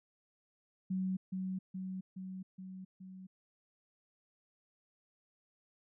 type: tone with echo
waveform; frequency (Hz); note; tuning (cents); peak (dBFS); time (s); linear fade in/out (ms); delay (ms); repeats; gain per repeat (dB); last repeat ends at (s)
sine; 187.5; F#3; +23; -32; 0.9-1.17; 10; 420; 5; -3; 3.27
effects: none